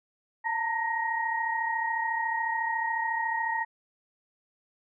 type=tone cluster; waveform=sine; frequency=895 / 929 / 1880 Hz; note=A5 / A#5 / A#6; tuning=+29 / -6 / +14 cents; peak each=-30 / -34 / -30 dBFS; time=0.44-3.65 s; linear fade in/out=20 ms; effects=none